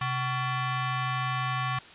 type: ring-modulated tone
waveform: sawtooth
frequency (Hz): 626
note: D#5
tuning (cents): +10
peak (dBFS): -20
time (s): 0.01-1.79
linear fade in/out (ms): 5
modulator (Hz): 496
effects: white hiss -48 dBFS RMS until 1.94 s + resampled to 8000 Hz